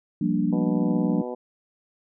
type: chord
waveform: sine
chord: G minor seventh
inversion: third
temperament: equal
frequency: 174.61 / 196 / 233.1 / 293.7 Hz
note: F3 / G3 / Bb3 / D4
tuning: 0 / 0 / 0 / 0 cents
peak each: -26 dBFS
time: 0.21-1.22 s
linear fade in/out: 5 ms
type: harmonic tone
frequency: 123.47 Hz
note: B2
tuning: in tune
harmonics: 2 / 3 / 4 / 5 / 6 / 7 / 8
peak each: -36 / -35 / -33 / -38 / -42 / -41 / -46 dBFS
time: 0.52-1.35 s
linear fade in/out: 10 ms
effects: none